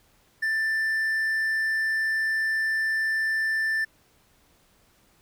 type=tone; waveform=triangle; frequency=1773 Hz; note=A6; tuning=13 cents sharp; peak=-21 dBFS; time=0.42-3.85 s; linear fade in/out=10 ms; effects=pink hiss -62 dBFS RMS until 5.21 s